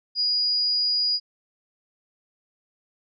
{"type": "tone", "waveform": "sine", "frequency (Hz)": 4893, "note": "D#8", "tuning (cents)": -30, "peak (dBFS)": -20, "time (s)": [0.15, 1.2], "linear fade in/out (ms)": 50, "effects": []}